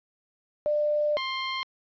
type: tone pair in turn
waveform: sine / 15% pulse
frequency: 596 / 1054.9 Hz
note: D5 / C6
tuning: +25 / +14 cents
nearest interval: minor seventh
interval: 989 cents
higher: second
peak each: -22 / -22 dBFS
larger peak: neither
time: 0.66-1.17 / 1.17-1.63 s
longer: first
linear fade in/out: 0 ms
effects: resampled to 11025 Hz + 10-bit